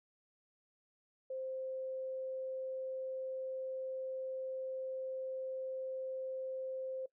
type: tone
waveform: sine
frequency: 523.3 Hz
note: C5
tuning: in tune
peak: -38 dBFS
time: 1.3-7.06 s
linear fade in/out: 5 ms
effects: noise-tail reverb RT60 0.1 s tail -20 dB re dry